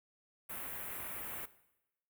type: band-stop noise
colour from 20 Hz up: white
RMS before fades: -43 dBFS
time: 0.49-1.46 s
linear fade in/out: 10 ms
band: 2500 to 11000 Hz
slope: 24 dB/octave
effects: noise-tail reverb RT60 0.9 s tail -17 dB re dry